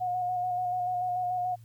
sine tone with vibrato, 724 Hz, F#5, 38 cents flat, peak -27 dBFS, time 0-1.56 s, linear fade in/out 20 ms, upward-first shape square, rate 6.9 Hz, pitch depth 19 cents each way, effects added 114 Hz sine -48 dBFS peak until 1.64 s + white hiss -67 dBFS RMS until 1.64 s

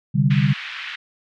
sine chord, C suspended second, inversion none, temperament just, 130.81 / 147.16 / 196.22 Hz, C3 / D3 / G3, 0 / +4 / +2 cents, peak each -19 / -17 / -20 dBFS, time 0.14-0.54 s, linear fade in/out 20 ms
pink band-pass noise, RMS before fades -32 dBFS, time 0.3-0.96 s, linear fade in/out 10 ms, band 1600 to 3200 Hz, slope 24 dB/octave
effects none

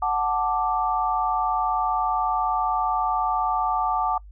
sine chord, D major, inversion first, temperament equal, 740 / 880 / 1174.7 Hz, F#5 / A5 / D6, 0 / 0 / 0 cents, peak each -25 dBFS, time 0.02-4.18 s, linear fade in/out 5 ms, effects noise-tail reverb RT60 0.1 s tail -24 dB re dry + added 50 Hz sine -41 dBFS peak until 4.31 s

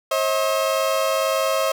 30% pulse tone pair together, 537.3 / 639 Hz, C5 / D#5, +46 / +46 cents, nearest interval minor third, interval 300 cents, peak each -19 dBFS, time 0.11-1.72 s, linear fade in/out 5 ms, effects none

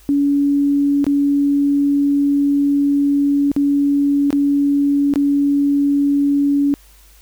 sine tone with dropouts, 283.7 Hz, C#4, 40 cents sharp, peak -12 dBFS, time 0.09-6.74 s, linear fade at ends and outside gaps 0 ms, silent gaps 1.043-1.066 / 3.516-3.564 / 4.305-4.328 / 5.138-5.158 s, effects added 50 Hz sine -46 dBFS peak until 7.21 s + white hiss -50 dBFS RMS until 7.21 s

